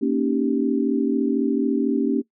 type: chord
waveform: sine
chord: Eb dominant seventh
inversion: second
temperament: equal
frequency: 233.1 / 277.2 / 311.1 / 392 Hz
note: Bb3 / Db4 / Eb4 / G4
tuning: 0 / 0 / 0 / 0 cents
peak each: -23 / -21 / -27 / -26 dBFS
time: 0.01-2.22 s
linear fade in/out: 20 ms
effects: noise-tail reverb RT60 0.1 s tail -18 dB re dry